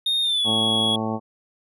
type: tone with pitch glide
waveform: triangle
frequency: 3687 to 3342 Hz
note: A#7 to G#7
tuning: -20 to +10 cents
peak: -18 dBFS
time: 0.06-0.96 s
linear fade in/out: 5 ms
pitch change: -170 cents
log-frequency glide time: 0.22-0.48 s
type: harmonic tone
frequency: 110.4 Hz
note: A2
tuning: 6 cents sharp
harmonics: 1 / 2 / 3 / 4 / 5 / 6 / 7 / 8 / 10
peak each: -32 / -26 / -33 / -33 / -34 / -35 / -33 / -33 / -36 dBFS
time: 0.44-1.2 s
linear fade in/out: 50 ms
effects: none